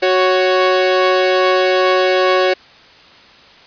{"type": "tone pair together", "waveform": "sawtooth", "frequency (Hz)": [370.4, 554.4], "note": ["F#4", "C#5"], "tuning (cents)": [2, 0], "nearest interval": "perfect fifth", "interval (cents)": 698, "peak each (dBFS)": -10, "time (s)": [0.02, 2.54], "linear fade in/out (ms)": 10, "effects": ["white hiss -43 dBFS RMS until 3.66 s", "resampled to 11025 Hz"]}